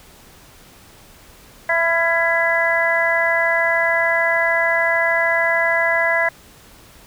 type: harmonic tone with a mistuned harmonic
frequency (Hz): 333.3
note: E4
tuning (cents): +19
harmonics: 2 / 3 / 4 / 5 / 6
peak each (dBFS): -20 / -24 / -30 / -20 / -19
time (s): 1.69-6.29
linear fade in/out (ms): 5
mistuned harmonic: 4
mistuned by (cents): +45
effects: pink hiss -46 dBFS RMS until 7.06 s